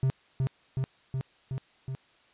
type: tone with echo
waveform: triangle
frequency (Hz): 132.1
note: C3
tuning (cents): +17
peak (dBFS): -20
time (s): 0.03-0.1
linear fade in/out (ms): 0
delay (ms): 370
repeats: 5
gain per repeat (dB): -2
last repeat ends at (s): 1.95
effects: white hiss -62 dBFS RMS until 2.33 s + resampled to 8000 Hz